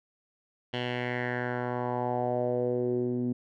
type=tone with low-pass filter sweep; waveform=10% pulse; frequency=123.2 Hz; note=B2; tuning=4 cents flat; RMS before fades=-30 dBFS; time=0.73-3.33 s; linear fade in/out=10 ms; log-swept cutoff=3100 to 260 Hz; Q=3.5; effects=none